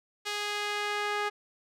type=tone with band-pass filter sweep; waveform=sawtooth; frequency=414.3 Hz; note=G#4; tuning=4 cents flat; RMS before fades=-32 dBFS; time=0.25-1.3 s; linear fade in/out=20 ms; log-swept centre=3600 to 1500 Hz; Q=0.84; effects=none